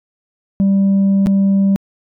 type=tone with dropouts; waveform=sine; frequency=196 Hz; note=G3; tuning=in tune; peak=-7 dBFS; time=0.6-1.76 s; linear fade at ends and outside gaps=0 ms; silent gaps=1.261-1.269 s; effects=tanh soft clip ceiling -9 dBFS